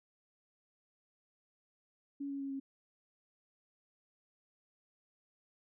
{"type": "tone with pitch steps", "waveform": "sine", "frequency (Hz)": [281, 277.9, 274.9, 271.9], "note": ["C#4", "C#4", "C#4", "C#4"], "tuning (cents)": [24, 4, -14, -33], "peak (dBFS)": -37, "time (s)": [2.2, 2.6], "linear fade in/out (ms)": 10, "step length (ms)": 100, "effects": []}